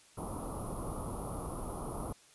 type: band-stop noise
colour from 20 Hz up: pink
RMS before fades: -39 dBFS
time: 0.17-2.13 s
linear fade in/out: 10 ms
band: 1300 to 9700 Hz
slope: 96 dB/octave
effects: white hiss -61 dBFS RMS until 2.34 s + resampled to 24000 Hz